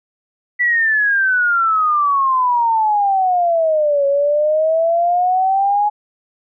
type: exponential two-way sweep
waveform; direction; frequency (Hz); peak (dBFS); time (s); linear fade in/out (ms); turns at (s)
sine; down then up; 1975.5 to 554.4 to 840; -12; 0.59-5.9; 20; 4.06
effects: none